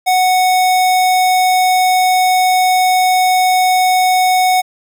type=tone; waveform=square; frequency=739 Hz; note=F#5; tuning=2 cents flat; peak=-10 dBFS; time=0.06-4.62 s; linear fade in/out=20 ms; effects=none